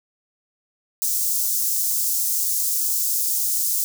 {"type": "high-pass noise", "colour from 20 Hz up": "white", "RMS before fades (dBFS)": -22, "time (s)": [1.02, 3.84], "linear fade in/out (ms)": 0, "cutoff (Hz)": 5800, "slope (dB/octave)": 24, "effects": []}